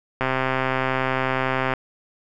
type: click train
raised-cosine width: 0.5 ms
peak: -7 dBFS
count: 201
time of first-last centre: 0.21-1.737 s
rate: 131 Hz
effects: none